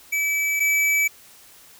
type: tone pair in turn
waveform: square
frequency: 2300 / 2300 Hz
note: D7 / D7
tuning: -37 / -37 cents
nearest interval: unison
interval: 0 cents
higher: neither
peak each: -21 / -18 dBFS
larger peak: second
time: 0.12-0.6 / 0.6-1.08 s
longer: neither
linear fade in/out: 10 ms
effects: white hiss -49 dBFS RMS until 1.79 s